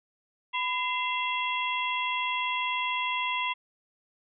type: tone cluster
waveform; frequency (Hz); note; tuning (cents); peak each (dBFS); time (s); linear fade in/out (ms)
sine; 1002 / 2070 / 2717 / 3312; B5 / C7 / F7 / G#7; +25 / -19 / -48 / -5; -30 / -33 / -33 / -35; 0.53-3.54; 20
effects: none